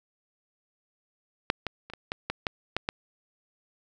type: clicks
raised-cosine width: 0.3 ms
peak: -6 / -14 / -27 / -22 / -14 / -13 / -11 / -10 / -11 dBFS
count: 9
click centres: 1.501 / 1.667 / 1.9 / 1.936 / 2.119 / 2.3 / 2.468 / 2.766 / 2.889 s
effects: none